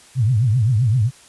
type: tone with vibrato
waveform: sine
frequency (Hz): 116.54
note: A#2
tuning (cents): 0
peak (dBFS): -13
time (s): 0.15-1.11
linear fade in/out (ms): 50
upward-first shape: triangle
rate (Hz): 7.7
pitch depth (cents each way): 280
effects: white hiss -47 dBFS RMS until 1.28 s + resampled to 24000 Hz